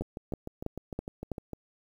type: two click trains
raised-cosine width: 2 ms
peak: -19 / -24 dBFS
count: 5 / 11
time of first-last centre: 0.01-1.317 / 0.02-1.533 s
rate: 3.06 / 6.61 Hz
effects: 9-bit